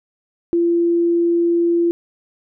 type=tone; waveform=sine; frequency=341.4 Hz; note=F4; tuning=39 cents flat; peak=-13 dBFS; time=0.53-1.91 s; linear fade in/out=0 ms; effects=none